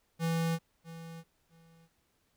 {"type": "tone with echo", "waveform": "square", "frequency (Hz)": 165.1, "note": "E3", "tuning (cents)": 3, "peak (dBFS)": -29, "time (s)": [0.19, 0.59], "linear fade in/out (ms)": 50, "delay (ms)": 650, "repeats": 2, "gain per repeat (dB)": -15, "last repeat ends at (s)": 1.89, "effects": ["pink hiss -74 dBFS RMS until 2.36 s"]}